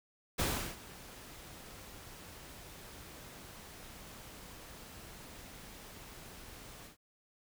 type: noise with ADSR envelope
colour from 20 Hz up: pink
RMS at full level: -32 dBFS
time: 0.38-6.97 s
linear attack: 18 ms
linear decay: 360 ms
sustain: -19 dB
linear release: 110 ms
effects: none